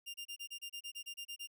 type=tone bursts; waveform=sawtooth; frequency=2800 Hz; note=F7; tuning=4 cents sharp; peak=-39 dBFS; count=13; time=0.06-1.474 s; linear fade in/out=20 ms; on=82 ms; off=29 ms; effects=none